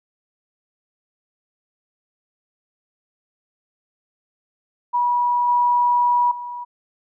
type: tone with level steps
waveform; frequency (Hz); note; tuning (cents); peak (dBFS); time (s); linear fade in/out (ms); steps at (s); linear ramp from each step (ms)
sine; 970; B5; -31; -16 / -14 / -28; 4.93-6.65; 20; 5.48 / 6.31; 5
effects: none